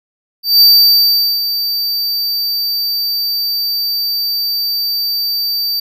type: tone with ADSR envelope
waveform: square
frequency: 4640 Hz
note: D8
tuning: 22 cents flat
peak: -4 dBFS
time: 0.43-5.8 s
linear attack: 180 ms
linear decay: 790 ms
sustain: -11 dB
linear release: 6 ms
effects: none